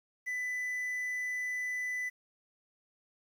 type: tone with quantisation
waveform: triangle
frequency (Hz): 1995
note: B6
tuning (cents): +17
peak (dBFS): -31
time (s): 0.26-2.1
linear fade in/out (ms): 20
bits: 10
effects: none